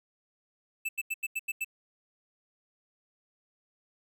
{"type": "tone bursts", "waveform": "square", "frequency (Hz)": 2637, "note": "E7", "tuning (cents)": 0, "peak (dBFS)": -30, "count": 7, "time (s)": [0.85, 1.646], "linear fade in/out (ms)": 10, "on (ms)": 40, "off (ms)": 86, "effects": []}